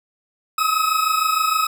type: tone pair together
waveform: 40% pulse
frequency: 1262.5 / 1289 Hz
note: D#6 / E6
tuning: +25 / -39 cents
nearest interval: unison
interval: 36 cents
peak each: -19 dBFS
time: 0.58-1.67 s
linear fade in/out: 5 ms
effects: none